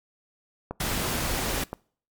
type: click train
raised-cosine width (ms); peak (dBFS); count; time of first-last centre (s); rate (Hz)
1; -17; 4; 0.71-1.73; 2.94
type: noise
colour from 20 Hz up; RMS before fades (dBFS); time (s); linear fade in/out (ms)
pink; -28; 0.8-1.64; 5
effects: noise-tail reverb RT60 0.5 s tail -24 dB re dry + MP3 96 kbps